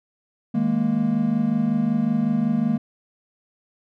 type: chord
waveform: triangle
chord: D# suspended fourth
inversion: none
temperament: equal with one note detuned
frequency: 158.56 / 207.7 / 233.1 Hz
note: D#3 / G#3 / A#3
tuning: +33 / 0 / 0 cents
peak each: -25 / -21 / -19 dBFS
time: 0.54-2.78 s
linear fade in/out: 10 ms
effects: none